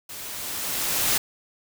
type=noise with level ramp; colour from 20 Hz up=white; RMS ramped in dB=-38 to -21 dBFS; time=0.09-1.18 s; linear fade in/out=5 ms; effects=none